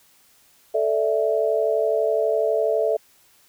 sine chord, A suspended fourth, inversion none, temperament equal, 440 / 587.3 / 659.3 Hz, A4 / D5 / E5, 0 / 0 / 0 cents, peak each -22 / -24 / -22 dBFS, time 0.74-2.97 s, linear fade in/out 10 ms, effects white hiss -57 dBFS RMS until 3.48 s

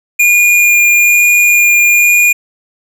square tone with vibrato, 2423 Hz, D#7, 47 cents flat, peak -6 dBFS, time 0.19-2.33 s, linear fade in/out 10 ms, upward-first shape sine, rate 1.1 Hz, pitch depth 8 cents each way, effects none

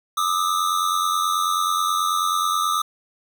square tone pair together, 1197 / 1286.3 Hz, D6 / E6, +33 / -43 cents, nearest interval minor second, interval 124 cents, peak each -22 / -24 dBFS, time 0.17-2.82 s, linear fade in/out 5 ms, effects none

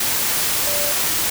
sine tone in noise, 584 Hz, D5, 10 cents flat, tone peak -26 dBFS, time 0.67-0.92 s, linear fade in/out 5 ms, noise white, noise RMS -20 dBFS, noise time 0-1.3 s, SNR -9 dB, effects none

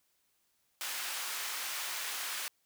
pink high-pass noise, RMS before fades -38 dBFS, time 0.81-2.48 s, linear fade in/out 0 ms, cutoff 1300 Hz, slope 12 dB/octave, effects white hiss -75 dBFS RMS until 2.65 s

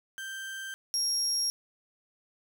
35% pulse tone pair in turn, 1568 / 5588 Hz, G6 / F8, 0 / 0 cents, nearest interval octave + minor seventh, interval 2200 cents, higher second, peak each -35 / -24 dBFS, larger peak second, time 0.18-0.74 / 0.94-1.5 s, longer neither, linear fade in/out 0 ms, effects none

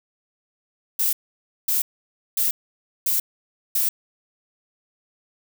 violet noise bursts, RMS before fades -21 dBFS, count 5, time 0.99-3.89 s, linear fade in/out 5 ms, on 140 ms, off 550 ms, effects none

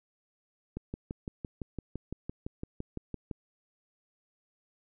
click train, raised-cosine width 3 ms, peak -23 dBFS, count 16, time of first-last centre 0.77-3.312 s, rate 5.9 Hz, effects none

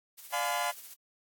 blue noise with tremolo, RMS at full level -45 dBFS, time 0.17-0.95 s, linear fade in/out 20 ms, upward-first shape sine, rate 15 Hz, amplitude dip 45%
sawtooth chord, D diminished seventh, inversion none, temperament just, 587.3 / 704.8 / 845.8 / 1014.9 Hz, D5 / F5 / Ab5 / Cb6, 0 / +16 / +31 / +47 cents, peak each -34 / -29 / -32 / -30 dBFS, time 0.32-0.72 s, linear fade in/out 20 ms
effects AAC 64 kbps

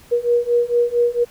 sine beating tone pair, 476.2 / 480.6 Hz, A#4 / B4, +37 / -47 cents, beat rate 4.4 Hz, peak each -18 / -17 dBFS, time 0.11-1.25 s, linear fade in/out 20 ms, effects pink hiss -48 dBFS RMS until 1.3 s

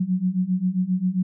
sine beating tone pair, 179.7 / 187.2 Hz, F3 / F#3, +50 / +20 cents, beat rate 7.5 Hz, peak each -24 / -22 dBFS, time 0-1.23 s, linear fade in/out 10 ms, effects none

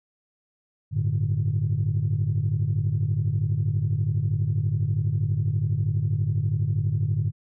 sine chord, G suspended second, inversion none, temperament just, 98 / 110.25 / 147 Hz, G2 / A2 / D3, 0 / +4 / +2 cents, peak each -25 / -24 / -25 dBFS, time 0.91-7.32 s, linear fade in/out 50 ms, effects tanh soft clip ceiling -15 dBFS

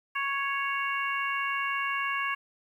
harmonic tone, 554.4 Hz, C#5, in tune, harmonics 2 / 3 / 4 / 5, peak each -31 / -33 / -34 / -35 dBFS, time 0.15-2.35 s, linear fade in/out 10 ms, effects 10-bit

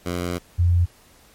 10% pulse / sine tone pair in turn, 88 / 87.24 Hz, F2 / F2, +14 / -1 cents, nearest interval unison, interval 15 cents, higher first, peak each -16 / -14 dBFS, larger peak second, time 0.05-0.39 / 0.58-0.86 s, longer first, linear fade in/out 20 ms, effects pink hiss -53 dBFS RMS until 1.34 s + MP3 64 kbps

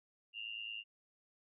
sine tone with amplitude modulation, 2794 Hz, F7, in tune, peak -38 dBFS, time 0.33-0.84 s, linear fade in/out 50 ms, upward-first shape sine, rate 109 Hz, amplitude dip 80%, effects none

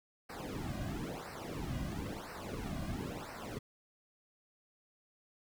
brown noise with flanger, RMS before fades -41 dBFS, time 0.29-3.59 s, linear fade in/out 10 ms, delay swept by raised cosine 0.29 to 2.29 ms, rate 0.99 Hz, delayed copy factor -1, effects none

